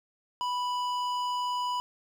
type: tone with hard clipping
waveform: triangle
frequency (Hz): 987.8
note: B5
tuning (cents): 0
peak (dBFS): -30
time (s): 0.41-1.8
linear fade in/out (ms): 0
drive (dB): 15
effects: none